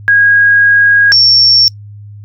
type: tone pair in turn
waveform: sine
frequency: 1641 / 5463 Hz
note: G#6 / F8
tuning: -21 / -39 cents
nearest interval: octave + major sixth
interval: 2082 cents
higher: second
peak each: -4 dBFS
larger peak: neither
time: 0.08-1.12 / 1.12-1.68 s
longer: first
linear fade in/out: 0 ms
effects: noise-tail reverb RT60 0.1 s tail -22 dB re dry + added 103 Hz sine -28 dBFS peak until 2.24 s